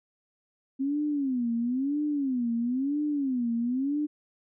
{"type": "tone with vibrato", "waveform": "sine", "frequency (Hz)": 263.2, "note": "C4", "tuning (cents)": 10, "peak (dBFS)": -25, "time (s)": [0.79, 4.07], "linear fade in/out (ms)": 20, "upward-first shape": "sine", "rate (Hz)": 1, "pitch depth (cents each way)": 220, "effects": []}